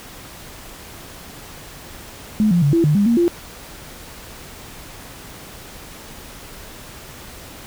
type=tone with pitch steps; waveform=sine; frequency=213.9 / 173.6 / 142.7 / 334.8 / 149.7 / 203.2 / 233.8 / 345.2 Hz; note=A3 / F3 / D3 / E4 / D3 / G#3 / A#3 / F4; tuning=-49 / -10 / -49 / +27 / +33 / -38 / +5 / -20 cents; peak=-12 dBFS; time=2.4-3.28 s; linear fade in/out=0 ms; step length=110 ms; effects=pink hiss -38 dBFS RMS until 7.66 s